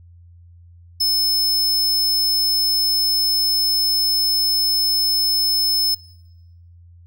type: tone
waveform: 45% pulse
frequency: 5220 Hz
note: E8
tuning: 18 cents flat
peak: -16 dBFS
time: 1-5.95 s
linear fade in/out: 10 ms
effects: noise-tail reverb RT60 0.9 s tail -22 dB re dry + added 86 Hz sine -43 dBFS peak until 7.06 s